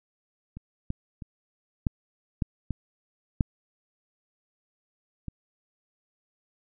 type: clicks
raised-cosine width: 5 ms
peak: -27 / -17 / -26 / -12 / -13 / -17 / -9 / -22 dBFS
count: 8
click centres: 0.57 / 0.904 / 1.222 / 1.868 / 2.422 / 2.707 / 3.408 / 5.283 s
effects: none